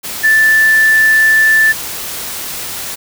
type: tone in noise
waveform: sine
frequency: 1760 Hz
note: A6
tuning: in tune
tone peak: -6 dBFS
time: 0.23-1.73 s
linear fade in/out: 20 ms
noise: white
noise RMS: -23 dBFS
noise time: 0.03-2.96 s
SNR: +14 dB
effects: none